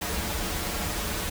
pink noise with comb filter, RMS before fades -30 dBFS, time 0.01-1.3 s, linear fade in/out 10 ms, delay 7.7 ms, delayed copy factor -0.95, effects none

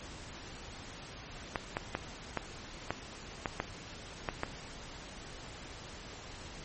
clicks, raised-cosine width 0.5 ms, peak -16 dBFS, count 9, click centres 1.558 / 1.769 / 1.951 / 2.373 / 2.906 / 3.458 / 3.601 / 4.288 / 4.434 s, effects pink hiss -47 dBFS RMS until 6.64 s + MP3 32 kbps

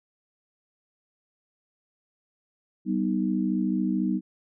sine chord, G augmented, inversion none, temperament equal with one note detuned, 193.08 / 246.9 / 311.1 Hz, G3 / B3 / D#4, -26 / 0 / 0 cents, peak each -26 / -28 / -28 dBFS, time 2.85-4.21 s, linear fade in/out 50 ms, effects none

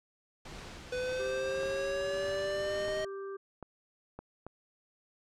pink noise with tremolo, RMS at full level -45 dBFS, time 0.45-3.05 s, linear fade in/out 5 ms, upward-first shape triangle, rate 1.8 Hz, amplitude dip 30%
square exponential sweep, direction up, 498.4 to 626 Hz, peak -33 dBFS, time 0.92-3.05 s, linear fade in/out 5 ms
harmonic tone, 392 Hz, G4, in tune, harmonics 1 / 3 / 4, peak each -38 / -48 / -54 dBFS, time 1.19-3.37 s, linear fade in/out 10 ms
clicks, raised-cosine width 1 ms, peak -29 dBFS, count 5, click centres 1.633 / 2.883 / 3.627 / 4.19 / 4.466 s
effects low-pass 6000 Hz 12 dB/octave

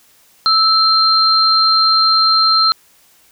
sine tone pair together, 1312 / 4165 Hz, E6 / C8, -9 / -9 cents, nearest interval octave + minor sixth, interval 2000 cents, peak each -13 / -11 dBFS, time 0.46-2.72 s, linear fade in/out 0 ms, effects white hiss -51 dBFS RMS until 3.31 s

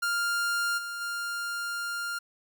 45% pulse tone with level steps, 1400 Hz, F6, 4 cents sharp, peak -26 / -34 / -31 dBFS, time 0.02-2.19 s, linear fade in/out 10 ms, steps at 0.77 / 1 s, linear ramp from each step 20 ms, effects none

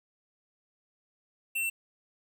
square tone, 2701 Hz, E7, 42 cents sharp, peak -29 dBFS, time 1.55-1.7 s, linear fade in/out 10 ms, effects 10-bit

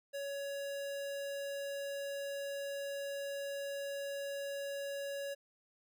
square tone, 560 Hz, C#5, 18 cents sharp, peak -39 dBFS, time 0.13-5.35 s, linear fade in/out 20 ms, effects none

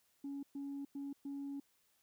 sine tone bursts at uneven times, 279.7 Hz, C#4, 16 cents sharp, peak -39 dBFS, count 4, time 0.24-0.43 / 0.55-0.85 / 0.95-1.13 / 1.25-1.6 s, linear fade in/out 5 ms, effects tanh soft clip ceiling -38 dBFS + white hiss -75 dBFS RMS until 2.02 s

